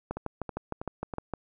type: two click trains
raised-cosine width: 1 ms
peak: -18 / -21 dBFS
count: 9 / 4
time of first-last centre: 0.11-1.337 / 0.17-1.138 s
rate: 6.52 / 3.1 Hz
effects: none